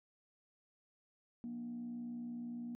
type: tone with frequency modulation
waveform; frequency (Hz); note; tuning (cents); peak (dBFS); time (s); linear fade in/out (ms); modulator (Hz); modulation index
sine; 238.5; A#3; +40; -40; 1.44-2.75; 0; 60.9; 0.34
effects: tanh soft clip ceiling -37 dBFS